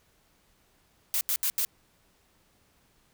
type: noise bursts at uneven times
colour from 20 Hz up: blue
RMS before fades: -27 dBFS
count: 4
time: 1.14-1.21 / 1.29-1.36 / 1.43-1.5 / 1.58-1.65 s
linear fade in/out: 0 ms
effects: pink hiss -66 dBFS RMS until 3.13 s